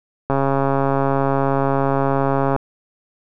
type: click train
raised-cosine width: 1 ms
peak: -5 dBFS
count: 311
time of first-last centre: 0.3-2.563 s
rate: 137 Hz
effects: none